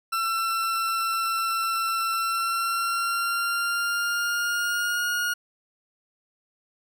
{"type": "tone with pitch glide", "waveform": "40% pulse", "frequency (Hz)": [1346, 1434.3], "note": ["E6", "F6"], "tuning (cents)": [36, 46], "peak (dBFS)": -23, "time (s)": [0.12, 5.34], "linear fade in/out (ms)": 10, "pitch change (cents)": 110, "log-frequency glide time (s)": [2.13, 5.07], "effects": []}